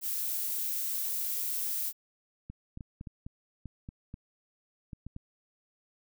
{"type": "noise", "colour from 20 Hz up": "violet", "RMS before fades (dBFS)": -33, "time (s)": [0.01, 1.93], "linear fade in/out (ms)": 50}
{"type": "clicks", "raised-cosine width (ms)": 5, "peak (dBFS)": -29, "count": 12, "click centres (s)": [2.5, 2.774, 2.808, 3.011, 3.072, 3.265, 3.657, 3.889, 4.141, 4.932, 5.066, 5.164]}
{"effects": []}